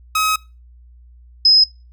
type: tone pair in turn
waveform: sawtooth / sine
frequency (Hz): 1272 / 5088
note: D#6 / D#8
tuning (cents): +38 / +38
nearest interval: 2 octaves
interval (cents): 2400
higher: second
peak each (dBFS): -11 / -7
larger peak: second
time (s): 0.15-0.36 / 1.45-1.64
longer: first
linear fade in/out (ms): 5
effects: noise-tail reverb RT60 0.3 s tail -24 dB re dry + added 60 Hz sine -42 dBFS peak until 1.92 s